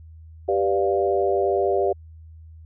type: chord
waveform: sine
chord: G dominant seventh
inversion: none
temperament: equal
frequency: 392 / 493.9 / 587.3 / 698.5 Hz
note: G4 / B4 / D5 / F5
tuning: 0 / 0 / 0 / 0 cents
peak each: -21 / -26 / -25 / -25 dBFS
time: 0.48-1.93 s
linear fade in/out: 10 ms
effects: added 80 Hz sine -41 dBFS peak until 2.65 s